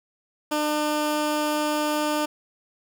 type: tone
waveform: 15% pulse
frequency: 300.8 Hz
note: D4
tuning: 42 cents sharp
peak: -16 dBFS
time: 0.51-2.26 s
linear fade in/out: 10 ms
effects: none